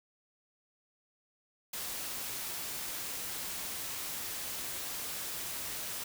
white noise, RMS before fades -39 dBFS, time 1.73-6.04 s, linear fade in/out 5 ms, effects none

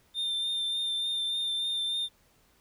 triangle tone with vibrato, 3600 Hz, A7, 39 cents sharp, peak -27 dBFS, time 0.14-2.09 s, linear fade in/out 50 ms, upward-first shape triangle, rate 3.4 Hz, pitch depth 23 cents each way, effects pink hiss -65 dBFS RMS until 2.6 s

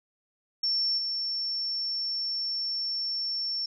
sine tone with level steps, 5430 Hz, F8, 50 cents flat, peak -24 / -28 dBFS, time 0.63-3.66 s, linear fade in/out 5 ms, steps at 0.97 s, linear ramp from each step 20 ms, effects none

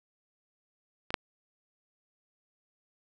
clicks, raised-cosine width 0.3 ms, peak -20 / -8 dBFS, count 2, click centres 1.105 / 1.142 s, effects none

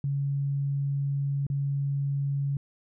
sine tone with dropouts, 140 Hz, C#3, 18 cents sharp, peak -25 dBFS, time 0.04-2.57 s, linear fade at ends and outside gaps 2 ms, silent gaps 1.467-1.5 s, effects none

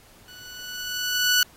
15% pulse tone with level ramp, 1480 Hz, F#6, in tune, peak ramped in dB -38 to -9 dBFS, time 0.28-1.43 s, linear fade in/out 2 ms, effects pink hiss -53 dBFS RMS until 1.56 s + AAC 48 kbps

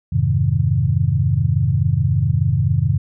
sine chord, F minor seventh, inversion none, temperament equal, 87.31 / 103.83 / 130.81 / 155.56 Hz, F2 / Ab2 / C3 / Eb3, 0 / 0 / 0 / 0 cents, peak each -21 / -19 / -18 / -21 dBFS, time 0.12-2.98 s, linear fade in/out 10 ms, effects none

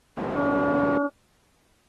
pink band-pass noise, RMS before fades -29 dBFS, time 0.17-0.98 s, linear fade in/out 5 ms, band 210 to 780 Hz, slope 12 dB/octave
harmonic tone, 285.4 Hz, D4, 49 cents flat, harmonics 1 / 2 / 3 / 4 / 5, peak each -24 / -25 / -34 / -31 / -32 dBFS, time 0.34-1.1 s, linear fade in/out 50 ms
effects pink hiss -65 dBFS RMS until 1.88 s + AAC 32 kbps

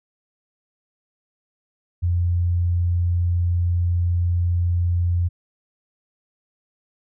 sine tone, 87.31 Hz, F2, in tune, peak -17 dBFS, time 2.02-5.29 s, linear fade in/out 20 ms, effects none

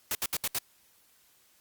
white noise bursts, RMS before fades -30 dBFS, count 5, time 0.11-0.586 s, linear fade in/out 2 ms, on 40 ms, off 69 ms, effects white hiss -64 dBFS RMS until 1.6 s + Opus 48 kbps

